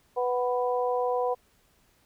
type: harmonic tone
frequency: 247.7 Hz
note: B3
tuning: 5 cents sharp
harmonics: 2 / 3 / 4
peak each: -26 / -30 / -32 dBFS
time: 0.16-1.35 s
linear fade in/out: 20 ms
effects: pink hiss -65 dBFS RMS until 2.05 s